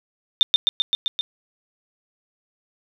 sine tone with echo, 3600 Hz, A7, 39 cents sharp, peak -9 dBFS, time 0.41-0.43 s, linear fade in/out 0 ms, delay 130 ms, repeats 6, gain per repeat -2 dB, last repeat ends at 1.21 s, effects none

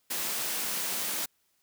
white high-pass noise, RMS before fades -32 dBFS, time 0.1-1.26 s, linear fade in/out 10 ms, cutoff 150 Hz, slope 48 dB/octave, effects white hiss -72 dBFS RMS until 1.62 s

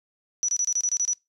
sine tone bursts, 5900 Hz, F#8, 6 cents flat, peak -21 dBFS, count 9, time 0.43-1.132 s, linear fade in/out 0 ms, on 54 ms, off 27 ms, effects noise-tail reverb RT60 0.2 s tail -21 dB re dry

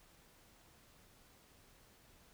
silence, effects pink hiss -65 dBFS RMS until 2.33 s

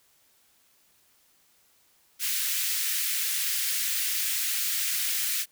white high-pass noise, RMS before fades -28 dBFS, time 2.19-5.46 s, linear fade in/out 50 ms, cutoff 1700 Hz, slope 24 dB/octave, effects white hiss -64 dBFS RMS until 5.51 s

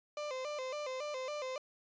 35% pulse tone with vibrato, 554.4 Hz, C#5, in tune, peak -36 dBFS, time 0.17-1.58 s, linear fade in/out 2 ms, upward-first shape square, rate 3.6 Hz, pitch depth 120 cents each way, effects resampled to 16000 Hz

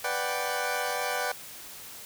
20% pulse chord, G major seventh, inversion first, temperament equal, 493.9 / 587.3 / 740 / 784 Hz, B4 / D5 / F#5 / G5, 0 / 0 / 0 / 0 cents, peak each -29 dBFS, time 0.04-1.32 s, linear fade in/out 5 ms, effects white hiss -44 dBFS RMS until 2.05 s

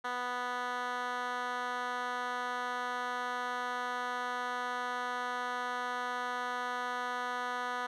10% pulse tone with band-pass filter, 246.9 Hz, B3, in tune, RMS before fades -36 dBFS, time 0.04-7.87 s, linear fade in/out 10 ms, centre 1400 Hz, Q 1, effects none

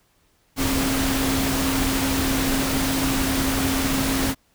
sine tone in noise, 267.9 Hz, C4, 41 cents sharp, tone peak -23 dBFS, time 0.56-4.35 s, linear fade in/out 50 ms, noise pink, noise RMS -24 dBFS, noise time 0.56-4.35 s, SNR -2 dB, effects pink hiss -63 dBFS RMS until 4.54 s

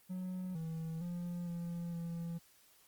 triangle tone with pitch steps, 183.8 / 162.1 / 174.5 / 171.2 / 168.6 Hz, F#3 / E3 / F3 / F3 / E3, -11 / -29 / -1 / -34 / +39 cents, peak -36 dBFS, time 0.09-2.39 s, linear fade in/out 20 ms, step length 460 ms, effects white hiss -66 dBFS RMS until 2.87 s + Opus 32 kbps

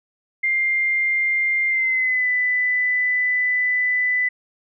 sine tone with pitch glide, 2100 to 1994.8 Hz, C7 to B6, +6 to +17 cents, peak -17 dBFS, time 0.43-4.29 s, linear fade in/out 10 ms, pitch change -89 cents, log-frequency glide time 1.69-2.28 s, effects none

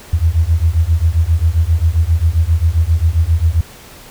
sine beating tone pair, 78.5 / 86 Hz, D#2 / F2, +16 / -26 cents, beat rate 7.5 Hz, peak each -13 dBFS, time 0.13-3.61 s, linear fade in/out 5 ms, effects pink hiss -38 dBFS RMS until 4.1 s

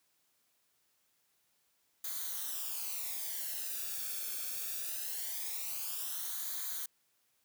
blue noise with flanger, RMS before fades -39 dBFS, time 2.04-6.86 s, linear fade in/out 5 ms, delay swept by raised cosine 0.37 to 1.02 ms, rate 0.22 Hz, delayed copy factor -0.7, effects white hiss -75 dBFS RMS until 7.44 s + high-pass 60 Hz 12 dB/octave

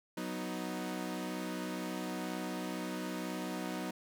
sawtooth chord, B major, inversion second, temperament equal, 185 / 246.9 / 311.1 Hz, F#3 / B3 / D#4, 0 / 0 / 0 cents, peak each -37 / -38 / -37 dBFS, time 0.17-3.91 s, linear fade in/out 5 ms, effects none

